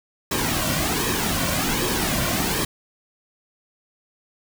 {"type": "noise with flanger", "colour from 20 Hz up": "pink", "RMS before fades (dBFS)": -23, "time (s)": [0.31, 2.65], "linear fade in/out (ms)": 5, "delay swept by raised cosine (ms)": [1.4, 2.4], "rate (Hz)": 1.3, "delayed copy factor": -0.6, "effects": []}